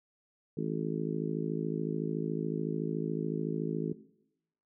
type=harmonic tone; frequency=53.8 Hz; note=A1; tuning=38 cents flat; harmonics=3 / 4 / 5 / 6 / 7 / 8; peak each=-36 / -37 / -38 / -39 / -39 / -40 dBFS; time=0.57-3.93 s; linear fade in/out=5 ms; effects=noise-tail reverb RT60 0.8 s tail -17 dB re dry